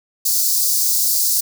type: high-pass noise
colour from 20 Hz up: white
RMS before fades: -17 dBFS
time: 0.25-1.41 s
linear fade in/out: 10 ms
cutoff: 4400 Hz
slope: 48 dB/octave
effects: none